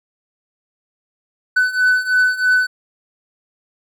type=beating tone pair; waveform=triangle; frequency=1500 / 1503.1 Hz; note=F#6 / F#6; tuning=+23 / +27 cents; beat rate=3.1 Hz; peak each=-16 / -13 dBFS; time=1.56-2.67 s; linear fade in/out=10 ms; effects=none